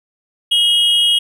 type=tone pair together; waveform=triangle; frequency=2894 / 3262 Hz; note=F#7 / G#7; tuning=-39 / -32 cents; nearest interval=major second; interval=207 cents; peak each=-12 dBFS; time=0.51-1.19 s; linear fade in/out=10 ms; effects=none